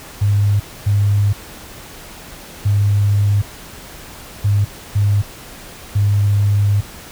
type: tone bursts at uneven times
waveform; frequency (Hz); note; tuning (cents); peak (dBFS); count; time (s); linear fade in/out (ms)
sine; 101.8; G#2; -34; -11; 6; 0.21-0.6 / 0.86-1.33 / 2.65-3.42 / 4.44-4.65 / 4.95-5.22 / 5.95-6.81; 10
effects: pink hiss -36 dBFS RMS until 7.11 s